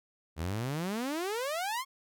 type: exponential sweep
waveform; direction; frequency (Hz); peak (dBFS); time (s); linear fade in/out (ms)
sawtooth; up; 74.5 to 1108.7; -28; 0.36-1.85; 50
effects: none